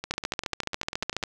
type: two click trains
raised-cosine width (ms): 0.2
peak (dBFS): -16 / -10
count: 13 / 17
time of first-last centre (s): 0.04-1.228 / 0.11-1.237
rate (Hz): 10.1 / 14.2
effects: none